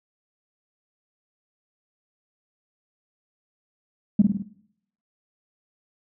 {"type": "tone with echo", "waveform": "sine", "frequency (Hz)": 206.9, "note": "G#3", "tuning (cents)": -6, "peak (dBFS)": -10, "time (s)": [4.19, 4.22], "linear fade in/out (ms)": 5, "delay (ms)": 51, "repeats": 4, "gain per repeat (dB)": -4, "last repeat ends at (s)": 4.424, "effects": ["noise-tail reverb RT60 0.7 s tail -18 dB re dry", "tanh soft clip ceiling -6 dBFS"]}